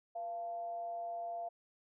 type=tone with frequency modulation; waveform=sine; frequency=688 Hz; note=F5; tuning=26 cents flat; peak=-38 dBFS; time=0.15-1.49 s; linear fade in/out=10 ms; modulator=201 Hz; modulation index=0.26; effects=none